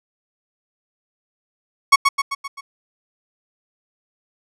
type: tone with echo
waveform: 30% pulse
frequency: 1108.7 Hz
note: C#6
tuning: in tune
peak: -4 dBFS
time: 1.92-1.96 s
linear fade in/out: 10 ms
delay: 130 ms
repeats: 5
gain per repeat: -5 dB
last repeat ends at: 2.61 s
effects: low-pass 9000 Hz 12 dB/octave